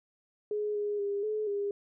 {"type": "tone with pitch steps", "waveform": "sine", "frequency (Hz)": [419.5, 413.8, 403.4, 428.2, 404.8], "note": ["G#4", "G#4", "G4", "A4", "G#4"], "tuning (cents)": [17, -6, 50, -47, -44], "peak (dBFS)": -29, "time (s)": [0.51, 1.71], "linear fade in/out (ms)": 2, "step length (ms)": 240, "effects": []}